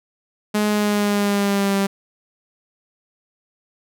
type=tone with pitch glide; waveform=sawtooth; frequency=210 to 197.07 Hz; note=G#3 to G3; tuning=+19 to +9 cents; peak=-13 dBFS; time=0.54-1.87 s; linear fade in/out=10 ms; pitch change=-110 cents; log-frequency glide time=0.68-1.76 s; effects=none